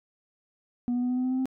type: tone with pitch steps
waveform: sine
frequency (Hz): 243 / 245.5 / 248.1 / 250.7 / 253.3 / 256 / 258.6 / 261.3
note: B3 / B3 / B3 / B3 / B3 / C4 / C4 / C4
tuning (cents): -28 / -10 / +8 / +26 / +44 / -38 / -20 / -2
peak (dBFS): -22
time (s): 0.88-1.456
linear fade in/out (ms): 0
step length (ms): 72
effects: tanh soft clip ceiling -23 dBFS